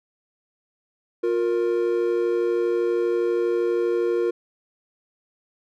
triangle tone pair together, 354.8 / 467.3 Hz, F4 / A#4, +27 / +4 cents, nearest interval perfect fourth, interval 477 cents, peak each -20 / -21 dBFS, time 1.23-4.31 s, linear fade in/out 10 ms, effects none

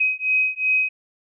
sine beating tone pair, 2525 / 2527.7 Hz, D#7 / D#7, +25 / +27 cents, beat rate 2.7 Hz, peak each -21 / -21 dBFS, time 0-0.89 s, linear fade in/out 10 ms, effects none

